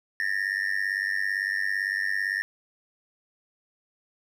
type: tone with amplitude modulation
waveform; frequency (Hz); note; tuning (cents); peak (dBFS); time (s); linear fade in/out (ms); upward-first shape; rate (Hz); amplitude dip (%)
triangle; 1815; A#6; -47; -19; 0.2-2.42; 0; sine; 97.8; 100
effects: none